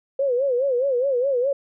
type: tone with vibrato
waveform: sine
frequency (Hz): 520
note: C5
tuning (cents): -11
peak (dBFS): -18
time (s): 0.19-1.53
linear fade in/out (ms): 5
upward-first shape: sine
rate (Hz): 4.8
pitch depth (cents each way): 140
effects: none